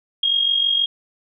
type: tone with amplitude modulation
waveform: sine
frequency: 3256 Hz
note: G#7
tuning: 35 cents flat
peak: -13 dBFS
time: 0.23-0.86 s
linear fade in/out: 5 ms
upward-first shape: sine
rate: 46.3 Hz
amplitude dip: 60%
effects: none